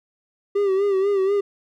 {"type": "tone with vibrato", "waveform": "triangle", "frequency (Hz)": 393.3, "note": "G4", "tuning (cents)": 6, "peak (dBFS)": -15, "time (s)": [0.55, 1.41], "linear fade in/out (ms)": 10, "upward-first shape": "sine", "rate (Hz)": 4.1, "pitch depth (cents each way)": 67, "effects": []}